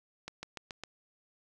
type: accelerating click train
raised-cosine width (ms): 0.2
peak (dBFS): -23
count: 5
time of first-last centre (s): 0.28-0.836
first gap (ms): 150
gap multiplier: 0.95
effects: none